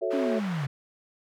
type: chord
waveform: sine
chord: F# minor seventh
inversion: none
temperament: equal with one note detuned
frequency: 367.7 / 440 / 554.4 / 659.3 Hz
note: F#4 / A4 / C#5 / E5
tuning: -11 / 0 / 0 / 0 cents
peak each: -31 dBFS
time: 0.01-0.4 s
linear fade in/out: 20 ms
type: band-pass noise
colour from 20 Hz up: white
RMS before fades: -40 dBFS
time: 0.1-0.67 s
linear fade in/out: 20 ms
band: 420 to 1700 Hz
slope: 12 dB/octave
type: linear sweep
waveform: sine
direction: down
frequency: 289.4 to 130.81 Hz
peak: -27 dBFS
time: 0.13-0.67 s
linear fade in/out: 5 ms
effects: none